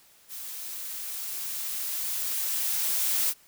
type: noise with level ramp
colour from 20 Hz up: blue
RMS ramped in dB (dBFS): -39 to -25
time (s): 0.28-3.34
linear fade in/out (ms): 50
effects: white hiss -58 dBFS RMS until 3.47 s